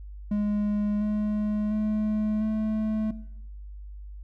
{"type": "tone with pitch steps", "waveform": "triangle", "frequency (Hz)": [207.7, 210.7, 213.8, 216.9], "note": ["G#3", "G#3", "A3", "A3"], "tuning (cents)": [0, 25, -49, -25], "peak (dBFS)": -21, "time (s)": [0.31, 3.11], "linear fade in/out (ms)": 5, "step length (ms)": 700, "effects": ["noise-tail reverb RT60 0.8 s tail -17 dB re dry", "added 50 Hz sine -38 dBFS peak until 4.23 s"]}